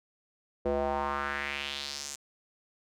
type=tone with band-pass filter sweep; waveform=square; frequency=70.7 Hz; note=C#2; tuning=35 cents sharp; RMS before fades=-33 dBFS; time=0.65-2.16 s; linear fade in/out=10 ms; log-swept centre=480 to 7400 Hz; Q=2.8; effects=none